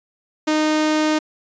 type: tone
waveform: sawtooth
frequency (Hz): 308.2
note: D#4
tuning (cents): -16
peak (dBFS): -12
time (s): 0.47-1.19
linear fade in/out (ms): 10
effects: resampled to 16000 Hz